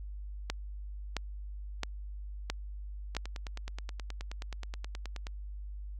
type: two click trains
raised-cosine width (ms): 0.2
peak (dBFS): -24 / -15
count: 21 / 5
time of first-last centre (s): 3.15-5.269 / 0.5-3.167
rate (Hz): 9.44 / 1.5
effects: added 50 Hz sine -39 dBFS peak until 5.99 s